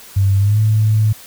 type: tone with pitch glide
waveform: sine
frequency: 98 to 108.11 Hz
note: G2 to A2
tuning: 0 to -30 cents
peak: -10 dBFS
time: 0.16-1.13 s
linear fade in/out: 10 ms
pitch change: +170 cents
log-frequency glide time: 0.38-0.6 s
effects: white hiss -39 dBFS RMS until 1.26 s